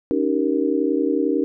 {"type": "chord", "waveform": "sine", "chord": "Eb dominant seventh", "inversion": "third", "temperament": "just", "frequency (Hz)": [280, 311.1, 388.9, 466.7], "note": ["Db4", "Eb4", "G4", "Bb4"], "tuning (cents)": [18, 0, -14, 2], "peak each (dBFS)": [-22, -22, -24, -24], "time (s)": [0.11, 1.44], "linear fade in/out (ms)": 0, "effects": []}